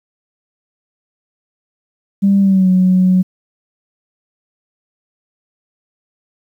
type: tone with pitch glide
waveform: sine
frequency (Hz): 197.8 to 184.55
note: G3 to F#3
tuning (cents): +16 to -4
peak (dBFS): -7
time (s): 2.22-3.23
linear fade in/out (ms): 20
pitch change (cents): -120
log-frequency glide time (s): 2.4-2.69
effects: tanh soft clip ceiling -3 dBFS + 8-bit